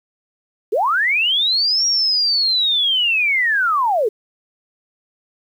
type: linear two-way sweep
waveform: sine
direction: up then down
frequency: 362.5 to 5660 to 391.4 Hz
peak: -14 dBFS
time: 0.72-4.09 s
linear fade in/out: 10 ms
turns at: 1.86 s
effects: 8-bit